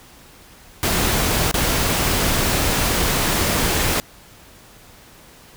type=noise with dropouts; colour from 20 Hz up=pink; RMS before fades=-19 dBFS; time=0.83-4 s; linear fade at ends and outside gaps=0 ms; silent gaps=1.513-1.542 s; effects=pink hiss -46 dBFS RMS until 5.56 s